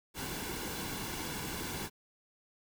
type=noise with comb filter; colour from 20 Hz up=pink; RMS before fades=-39 dBFS; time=0.14-1.9 s; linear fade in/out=50 ms; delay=1.6 ms; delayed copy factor=-0.5; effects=none